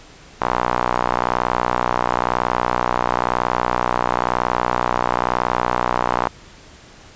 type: tone with band-pass filter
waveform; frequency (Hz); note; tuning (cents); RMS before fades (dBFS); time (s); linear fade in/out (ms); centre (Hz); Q
sawtooth; 61; B1; -21; -20; 0.41-6.28; 0; 990; 2.4
effects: pink hiss -44 dBFS RMS until 7.15 s + resampled to 16000 Hz